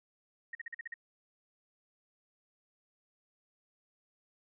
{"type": "tone bursts", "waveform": "sine", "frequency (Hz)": 1866, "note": "A#6", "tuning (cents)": 1, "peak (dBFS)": -38, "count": 7, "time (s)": [0.53, 0.941], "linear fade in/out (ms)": 5, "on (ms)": 21, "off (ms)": 44, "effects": []}